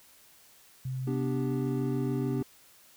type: tone with pitch glide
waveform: sine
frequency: 130 to 132.04 Hz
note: C3 to C3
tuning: -11 to +16 cents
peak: -31 dBFS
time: 0.85-2.42 s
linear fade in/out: 5 ms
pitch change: +27 cents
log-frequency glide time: 1.11-1.65 s
type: chord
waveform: triangle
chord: G major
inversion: first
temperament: equal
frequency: 246.9 / 293.7 / 392 Hz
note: B3 / D4 / G4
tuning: 0 / 0 / 0 cents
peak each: -31 / -32 / -33 dBFS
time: 1.07-2.43 s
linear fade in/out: 5 ms
effects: white hiss -58 dBFS RMS until 2.96 s